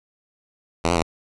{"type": "tone with pitch steps", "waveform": "5% pulse", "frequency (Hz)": [83.3, 87.5, 81.4], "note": ["E2", "F2", "E2"], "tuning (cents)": [19, 4, -21], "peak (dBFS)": -7, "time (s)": [0.84, 1.026], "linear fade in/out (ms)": 10, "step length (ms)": 62, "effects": ["resampled to 22050 Hz"]}